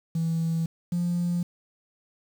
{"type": "tone pair in turn", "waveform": "triangle", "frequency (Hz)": [164.2, 174.32], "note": ["E3", "F3"], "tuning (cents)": [-6, -3], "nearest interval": "minor second", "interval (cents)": 103, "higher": "second", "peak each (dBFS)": -20, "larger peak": "neither", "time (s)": [[0.15, 0.66], [0.92, 1.43]], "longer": "neither", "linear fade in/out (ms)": 5, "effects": ["tanh soft clip ceiling -20 dBFS", "8-bit"]}